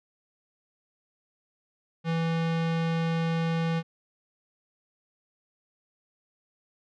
square tone with low-pass filter, 164.81 Hz, E3, in tune, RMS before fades -27 dBFS, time 2.04-3.83 s, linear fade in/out 50 ms, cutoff 3400 Hz, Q 1, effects none

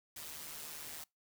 white noise with amplitude modulation, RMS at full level -44 dBFS, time 0.16-1.04 s, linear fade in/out 5 ms, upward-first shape sine, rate 153 Hz, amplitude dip 60%, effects noise-tail reverb RT60 0.2 s tail -25 dB re dry

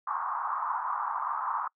white band-pass noise, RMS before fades -32 dBFS, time 0.07-1.68 s, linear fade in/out 5 ms, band 900 to 1200 Hz, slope 48 dB/octave, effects noise-tail reverb RT60 0.1 s tail -26 dB re dry

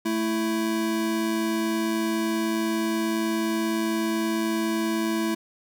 square tone pair together, 220.8 / 330.8 Hz, A3 / E4, +6 / +6 cents, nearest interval perfect fifth, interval 700 cents, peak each -28 / -26 dBFS, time 0.05-5.35 s, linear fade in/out 10 ms, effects none

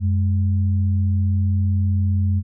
sine tone pair together, 92.6 / 207.7 Hz, F#2 / G#3, +2 / 0 cents, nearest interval octave + major second, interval 1398 cents, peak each -16 / -26 dBFS, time 0-2.43 s, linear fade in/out 50 ms, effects none

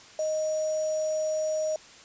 sine tone with sample-and-hold, 622.3 Hz, D#5, in tune, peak -25 dBFS, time 0.19-1.76 s, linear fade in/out 2 ms, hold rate 6300 Hz, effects white hiss -50 dBFS RMS until 2.04 s + resampled to 16000 Hz

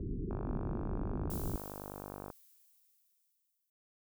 pink low-pass noise, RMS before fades -37 dBFS, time 0-1.56 s, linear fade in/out 2 ms, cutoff 420 Hz, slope 96 dB/octave
click train, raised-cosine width 1 ms, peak -29 dBFS, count 100, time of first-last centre 0.31-2.302 s, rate 49.7 Hz
violet noise with exponential decay, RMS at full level -44 dBFS, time 1.3-3.7 s, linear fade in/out 2 ms, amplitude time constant 520 ms
effects none

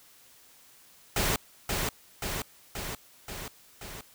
pink noise with echo, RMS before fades -27 dBFS, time 1.16-1.36 s, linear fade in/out 2 ms, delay 530 ms, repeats 5, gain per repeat -3 dB, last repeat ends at 4.01 s, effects white hiss -57 dBFS RMS until 4.14 s

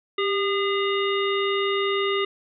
harmonic tone with a mistuned harmonic, 407.1 Hz, G#4, 35 cents flat, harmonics 1 / 3 / 5 / 7 / 9, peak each -23 / -28 / -30 / -31 / -33 dBFS, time 0.18-2.25 s, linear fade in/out 5 ms, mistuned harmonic 1, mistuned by -52 cents, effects none

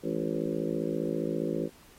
harmonic tone with a mistuned harmonic, 55 Hz, A1, in tune, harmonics 3 / 4 / 5 / 6 / 7 / 8 / 9 / 10, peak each -36 / -37 / -36 / -34 / -35 / -41 / -36 / -40 dBFS, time 0.02-1.7 s, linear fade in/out 50 ms, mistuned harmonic 4, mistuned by -58 cents, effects pink hiss -57 dBFS RMS until 1.98 s + AAC 48 kbps

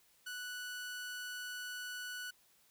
sawtooth tone, 1480 Hz, F#6, in tune, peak -38 dBFS, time 0.26-2.31 s, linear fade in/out 10 ms, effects white hiss -69 dBFS RMS until 2.7 s

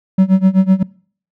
triangle tone with tremolo, 189.3 Hz, F#3, 40 cents sharp, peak -3 dBFS, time 0.18-0.83 s, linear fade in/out 5 ms, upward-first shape sine, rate 7.9 Hz, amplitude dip 95%, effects noise-tail reverb RT60 0.5 s tail -23 dB re dry

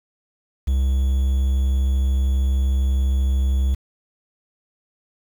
triangle tone, 66.4 Hz, C2, 26 cents sharp, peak -14 dBFS, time 0.67-3.75 s, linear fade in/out 10 ms, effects 7-bit

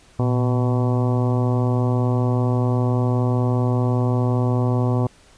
harmonic tone with a mistuned harmonic, 125.1 Hz, B2, 23 cents sharp, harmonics 1 / 2 / 3 / 4 / 5 / 6 / 7 / 8 / 9, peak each -18 / -24 / -28 / -30 / -32 / -34 / -35 / -36 / -37 dBFS, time 0.19-5.07 s, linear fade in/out 5 ms, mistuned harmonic 1, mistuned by -98 cents, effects pink hiss -52 dBFS RMS until 5.37 s + resampled to 22050 Hz

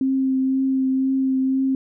sine tone with vibrato, 264.6 Hz, C4, 20 cents sharp, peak -17 dBFS, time 0.01-1.75 s, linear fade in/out 2 ms, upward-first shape triangle, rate 2 Hz, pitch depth 16 cents each way, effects none

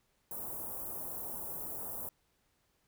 white band-stop noise, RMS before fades -41 dBFS, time 0.31-2.09 s, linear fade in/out 2 ms, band 1000 to 11000 Hz, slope 24 dB/octave, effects pink hiss -75 dBFS RMS until 2.87 s

